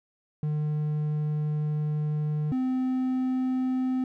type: tone pair in turn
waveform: triangle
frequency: 151 / 257.3 Hz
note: D3 / C4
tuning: +48 / -29 cents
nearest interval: major sixth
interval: 923 cents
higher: second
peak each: -23 / -22 dBFS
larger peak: second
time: 0.43-2.52 / 2.52-4.04 s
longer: first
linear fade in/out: 2 ms
effects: none